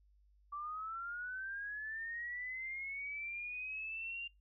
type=linear sweep; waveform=sine; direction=up; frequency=1154 to 2794 Hz; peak=-40 dBFS; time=0.52-4.28 s; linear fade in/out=10 ms; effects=noise-tail reverb RT60 0.2 s tail -26 dB re dry + added 50 Hz sine -65 dBFS peak until 4.4 s